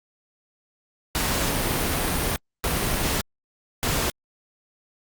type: noise bursts at uneven times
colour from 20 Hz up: pink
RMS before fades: -24 dBFS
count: 3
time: 1.15-2.36 / 2.64-3.21 / 3.83-4.1 s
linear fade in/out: 0 ms
effects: Opus 48 kbps